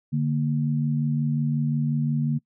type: tone pair together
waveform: sine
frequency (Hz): 146.8 / 232.4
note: D3 / A#3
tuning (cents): 0 / -5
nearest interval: minor sixth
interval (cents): 795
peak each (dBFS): -22 / -26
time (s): 0.12-2.39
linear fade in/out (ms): 20
effects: noise-tail reverb RT60 0.1 s tail -24 dB re dry